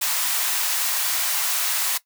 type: high-pass noise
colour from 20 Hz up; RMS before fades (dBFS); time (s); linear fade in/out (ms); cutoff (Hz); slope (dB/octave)
white; -23; 0.01-1.98; 10; 720; 24
effects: noise-tail reverb RT60 0.1 s tail -17 dB re dry